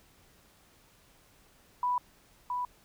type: tone with echo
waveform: sine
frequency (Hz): 987.8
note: B5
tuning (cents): 0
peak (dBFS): -26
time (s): 1.83-1.98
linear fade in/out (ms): 2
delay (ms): 670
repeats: 1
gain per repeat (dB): -4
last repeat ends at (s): 2.65
effects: pink hiss -62 dBFS RMS until 2.84 s